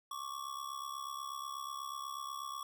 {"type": "ring-modulated tone", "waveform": "square", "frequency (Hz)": 1126, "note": "C#6", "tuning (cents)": 27, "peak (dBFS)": -38, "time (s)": [0.11, 2.63], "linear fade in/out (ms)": 2, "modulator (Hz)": 34.1, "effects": []}